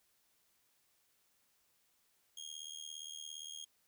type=tone with amplitude modulation; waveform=25% pulse; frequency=3257 Hz; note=G#7; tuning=34 cents flat; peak=-38 dBFS; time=2.37-3.65 s; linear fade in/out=5 ms; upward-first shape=sine; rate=77.4 Hz; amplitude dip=90%; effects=white hiss -75 dBFS RMS until 3.87 s